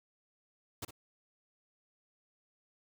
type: noise with echo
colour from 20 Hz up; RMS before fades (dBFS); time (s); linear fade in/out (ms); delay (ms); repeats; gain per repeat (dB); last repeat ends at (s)
pink; -40; 0.82-0.85; 5; 59; 1; -11; 0.909
effects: none